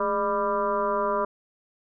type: tone with frequency modulation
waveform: sine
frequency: 798 Hz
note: G5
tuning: 31 cents sharp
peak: -22 dBFS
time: 0-1.25 s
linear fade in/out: 5 ms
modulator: 194 Hz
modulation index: 2.4
effects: none